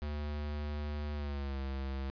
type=tone with pitch glide; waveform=square; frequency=74 to 67.47 Hz; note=D2 to C#2; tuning=+14 to -46 cents; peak=-36 dBFS; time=0.02-2.1 s; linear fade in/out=0 ms; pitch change=-160 cents; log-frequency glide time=1.14-1.59 s; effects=resampled to 11025 Hz + 11-bit

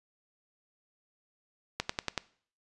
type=click train; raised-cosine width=0.2 ms; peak=-12 dBFS; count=5; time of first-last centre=1.8-2.177 s; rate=10.6 Hz; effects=noise-tail reverb RT60 0.5 s tail -20 dB re dry + resampled to 24000 Hz

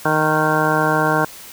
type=harmonic tone with a mistuned harmonic; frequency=154.8 Hz; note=D#3; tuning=9 cents flat; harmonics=1 / 2 / 3 / 4 / 5 / 6 / 7 / 9 / 10; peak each=-23 / -23 / -23 / -23 / -23 / -23 / -23 / -23 / -23 dBFS; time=0.05-1.25 s; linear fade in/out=5 ms; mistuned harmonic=1; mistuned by=+18 cents; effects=white hiss -38 dBFS RMS until 1.52 s

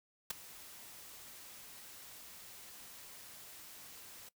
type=noise with ADSR envelope; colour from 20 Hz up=white; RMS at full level=-34 dBFS; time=0.3-4.29 s; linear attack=5 ms; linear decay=12 ms; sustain=-19 dB; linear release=6 ms; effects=noise-tail reverb RT60 0.1 s tail -19 dB re dry

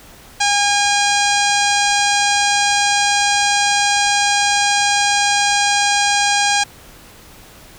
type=harmonic tone; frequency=813 Hz; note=G#5; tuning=37 cents flat; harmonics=1 / 2 / 3 / 4 / 5 / 6 / 7 / 8 / 9 / 10; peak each=-17 / -20 / -22 / -23 / -24 / -25 / -25 / -26 / -27 / -27 dBFS; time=0.4-6.64 s; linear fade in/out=10 ms; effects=pink hiss -42 dBFS RMS until 7.78 s

